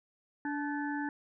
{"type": "harmonic tone with a mistuned harmonic", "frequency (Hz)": 290, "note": "D4", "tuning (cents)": -22, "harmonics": [1, 3, 5, 6], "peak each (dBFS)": [-34, -39, -43, -41], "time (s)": [0.45, 1.09], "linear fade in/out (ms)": 2, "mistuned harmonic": 5, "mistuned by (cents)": 70, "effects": []}